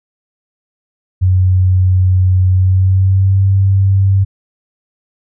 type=tone with pitch glide; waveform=sine; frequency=92.5 to 97.15 Hz; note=F#2 to G2; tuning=0 to -15 cents; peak=-7 dBFS; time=1.21-4.25 s; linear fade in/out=20 ms; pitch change=+85 cents; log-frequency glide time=2.49-3.44 s; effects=none